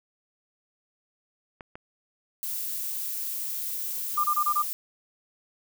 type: clicks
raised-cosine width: 0.5 ms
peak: -25 dBFS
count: 2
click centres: 1.608 / 1.755 s
type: noise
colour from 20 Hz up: violet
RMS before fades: -32 dBFS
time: 2.43-4.73 s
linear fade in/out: 0 ms
type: tone bursts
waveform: sine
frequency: 1200 Hz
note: D6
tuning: 37 cents sharp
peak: -21 dBFS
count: 5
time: 4.17-4.625 s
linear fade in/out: 10 ms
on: 71 ms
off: 25 ms
effects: none